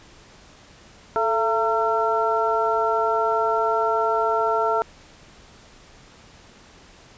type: tone cluster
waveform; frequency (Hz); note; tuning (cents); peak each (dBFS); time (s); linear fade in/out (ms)
sine; 439.6 / 675 / 915 / 1353; A4 / E5 / A#5 / E6; -2 / +41 / -32 / +45; -24; 1.16-4.82; 0
effects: pink hiss -49 dBFS RMS until 7.17 s + resampled to 16000 Hz